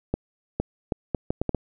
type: accelerating click train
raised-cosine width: 2 ms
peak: -10 dBFS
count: 8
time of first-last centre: 0.14-1.547 s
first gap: 460 ms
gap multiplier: 0.7
effects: none